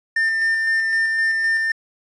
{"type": "tone with tremolo", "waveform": "triangle", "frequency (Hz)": 1799, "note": "A6", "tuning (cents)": 38, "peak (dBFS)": -14, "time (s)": [0.16, 1.72], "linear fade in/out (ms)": 5, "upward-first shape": "square", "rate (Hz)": 3.9, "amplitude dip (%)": 25, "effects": ["resampled to 22050 Hz", "8-bit"]}